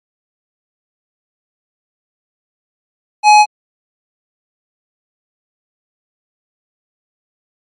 sine tone with hard clipping, 842 Hz, G#5, 24 cents sharp, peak -5 dBFS, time 3.23-3.46 s, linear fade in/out 50 ms, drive 14 dB, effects MP3 48 kbps

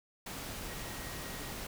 sine tone in noise, 1891 Hz, A#6, 24 cents sharp, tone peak -52 dBFS, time 0.68-1.53 s, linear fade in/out 5 ms, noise pink, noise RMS -42 dBFS, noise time 0.26-1.67 s, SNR -13 dB, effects none

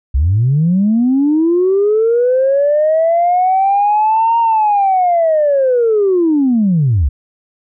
sine linear two-way sweep, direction up then down, 60.2 to 932.3 to 60.2 Hz, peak -8 dBFS, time 0.14-7.09 s, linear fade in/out 10 ms, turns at 4.39 s, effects tanh soft clip ceiling -5 dBFS

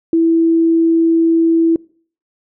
sine tone, 329.6 Hz, E4, in tune, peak -9 dBFS, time 0.13-1.76 s, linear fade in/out 2 ms, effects noise-tail reverb RT60 0.5 s tail -25 dB re dry

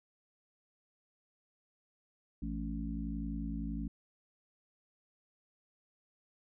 harmonic tone with a mistuned harmonic, 56.2 Hz, A1, 37 cents sharp, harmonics 1 / 3 / 4 / 5, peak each -39 / -42 / -41 / -42 dBFS, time 2.42-3.88 s, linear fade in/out 5 ms, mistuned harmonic 4, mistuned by -41 cents, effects none

